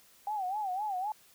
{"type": "tone with vibrato", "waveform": "sine", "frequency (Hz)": 790, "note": "G5", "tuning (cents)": 13, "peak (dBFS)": -31, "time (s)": [0.27, 1.12], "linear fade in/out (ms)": 2, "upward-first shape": "sine", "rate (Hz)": 3.9, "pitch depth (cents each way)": 150, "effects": ["white hiss -61 dBFS RMS until 1.34 s"]}